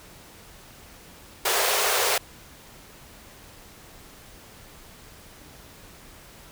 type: high-pass noise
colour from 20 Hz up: pink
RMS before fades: -23 dBFS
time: 1.45-2.18 s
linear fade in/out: 5 ms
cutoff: 380 Hz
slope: 96 dB/octave
effects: pink hiss -48 dBFS RMS until 6.51 s